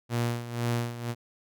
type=tone with tremolo; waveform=sawtooth; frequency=118.9 Hz; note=A#2; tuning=35 cents sharp; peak=-21 dBFS; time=0.09-1.15 s; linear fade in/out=50 ms; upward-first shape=sine; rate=2 Hz; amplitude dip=75%; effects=none

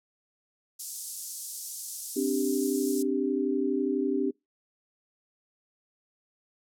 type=high-pass noise; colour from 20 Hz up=white; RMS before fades=-35 dBFS; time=0.79-3.03 s; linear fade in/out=10 ms; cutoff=5500 Hz; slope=24 dB/octave
type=chord; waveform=sine; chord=C suspended second; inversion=none; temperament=equal; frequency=261.6 / 293.7 / 392 Hz; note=C4 / D4 / G4; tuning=0 / 0 / 0 cents; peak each=-29 dBFS; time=2.16-4.31 s; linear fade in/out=10 ms
effects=noise-tail reverb RT60 0.2 s tail -26 dB re dry + low-pass 12000 Hz 12 dB/octave

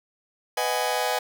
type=chord; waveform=sawtooth; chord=G# minor seventh; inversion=first; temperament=just; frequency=498.4 / 623 / 747.5 / 830.6 Hz; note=B4 / D#5 / F#5 / G#5; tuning=+16 / +2 / +17 / 0 cents; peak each=-25 / -26 / -25 / -24 dBFS; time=0.57-1.19 s; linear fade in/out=5 ms; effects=none

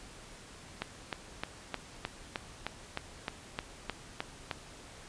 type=click train; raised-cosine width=0.3 ms; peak=-17 dBFS; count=13; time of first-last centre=0.82-4.512 s; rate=3.25 Hz; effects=pink hiss -51 dBFS RMS until 5.08 s + resampled to 22050 Hz

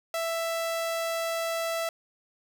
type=tone; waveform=sawtooth; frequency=662 Hz; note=E5; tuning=7 cents sharp; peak=-24 dBFS; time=0.14-1.89 s; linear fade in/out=2 ms; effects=none

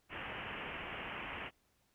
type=low-pass noise; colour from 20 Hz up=white; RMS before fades=-44 dBFS; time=0.09-1.51 s; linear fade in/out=50 ms; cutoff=3000 Hz; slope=96 dB/octave; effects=pink hiss -75 dBFS RMS until 1.94 s

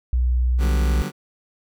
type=tone; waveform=sine; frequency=61.7 Hz; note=B1; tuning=1 cent flat; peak=-16 dBFS; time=0.13-1.02 s; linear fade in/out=0 ms
type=chord; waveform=sawtooth; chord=G major seventh; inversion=second; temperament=just; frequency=147 / 183.75 / 196 / 245 Hz; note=D3 / F#3 / G3 / B3; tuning=+2 / -12 / 0 / -14 cents; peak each=-26 / -28 / -28 / -30 dBFS; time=0.58-1.12 s; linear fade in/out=50 ms
effects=none

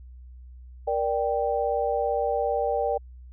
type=chord; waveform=sine; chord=G minor; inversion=first; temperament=just; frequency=470.4 / 588 / 784 Hz; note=Bb4 / D5 / G5; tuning=+16 / +2 / 0 cents; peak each=-27 dBFS; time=0.87-2.98 s; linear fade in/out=10 ms; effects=added 62 Hz sine -42 dBFS peak until 3.32 s

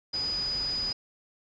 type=tone in noise; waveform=sine; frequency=4961 Hz; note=D#8; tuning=6 cents flat; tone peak=-28 dBFS; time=0.13-0.93 s; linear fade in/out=10 ms; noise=pink; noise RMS=-41 dBFS; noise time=0.13-0.93 s; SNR=+10 dB; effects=resampled to 16000 Hz

